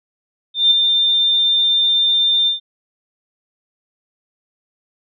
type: tone with ADSR envelope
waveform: sine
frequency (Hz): 3596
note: A7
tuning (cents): +37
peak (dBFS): -7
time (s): 0.54-2.6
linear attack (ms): 170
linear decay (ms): 9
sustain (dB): -5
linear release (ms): 130
effects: none